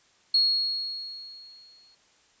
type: tone with exponential decay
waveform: sine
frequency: 4311 Hz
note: C#8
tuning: 49 cents flat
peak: -17 dBFS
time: 0.34-1.95 s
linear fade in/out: 5 ms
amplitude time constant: 350 ms
effects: white hiss -62 dBFS RMS until 2.4 s + resampled to 16000 Hz